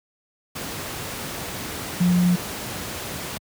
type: tone in noise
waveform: sine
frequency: 177.7 Hz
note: F3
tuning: 30 cents sharp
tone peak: -15 dBFS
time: 2-2.36 s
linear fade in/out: 10 ms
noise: pink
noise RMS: -31 dBFS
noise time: 0.55-3.38 s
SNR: +13 dB
effects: high-pass 80 Hz 12 dB/octave